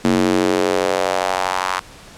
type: tone with high-pass filter sweep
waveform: square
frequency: 46.25 Hz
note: F#1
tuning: in tune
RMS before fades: -18 dBFS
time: 0.04-1.8 s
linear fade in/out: 10 ms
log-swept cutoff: 240 to 1100 Hz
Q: 2.4
effects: pink hiss -41 dBFS RMS until 2.17 s + low-pass 9000 Hz 12 dB/octave